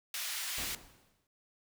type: high-pass noise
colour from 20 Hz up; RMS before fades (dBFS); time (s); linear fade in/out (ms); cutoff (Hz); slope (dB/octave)
pink; -38; 0.14-0.75; 2; 2000; 12
type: noise with exponential decay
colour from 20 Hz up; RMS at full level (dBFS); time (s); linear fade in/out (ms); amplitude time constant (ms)
pink; -41; 0.58-1.27; 1; 150
effects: none